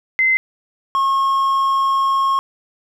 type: tone pair in turn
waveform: sine / triangle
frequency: 2063 / 1084.7 Hz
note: C7 / C#6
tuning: -25 / -38 cents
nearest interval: major seventh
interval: 1113 cents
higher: first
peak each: -12 dBFS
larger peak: neither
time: 0.19-0.37 / 0.95-2.39 s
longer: second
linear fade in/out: 0 ms
effects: none